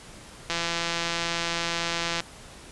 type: click train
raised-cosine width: 0.2 ms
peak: -10 dBFS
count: 289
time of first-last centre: 0.5-2.204 s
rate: 169 Hz
effects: pink hiss -46 dBFS RMS until 2.71 s + resampled to 24000 Hz